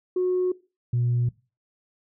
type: tone pair in turn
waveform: sine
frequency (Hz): 365.2 / 120.96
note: F#4 / B2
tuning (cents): -23 / -36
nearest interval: octave + perfect fifth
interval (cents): 1913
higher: first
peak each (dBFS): -19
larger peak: neither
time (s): 0.16-0.52 / 0.93-1.29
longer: neither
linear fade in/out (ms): 5
effects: noise-tail reverb RT60 0.3 s tail -20 dB re dry + tanh soft clip ceiling -17 dBFS